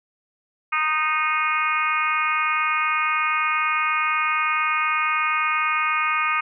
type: harmonic tone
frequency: 309.5 Hz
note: D#4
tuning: 9 cents flat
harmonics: 3 / 4 / 5 / 6 / 7 / 8 / 9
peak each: -32 / -22 / -30 / -34 / -26 / -26 / -36 dBFS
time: 0.72-6.41 s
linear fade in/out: 10 ms
effects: none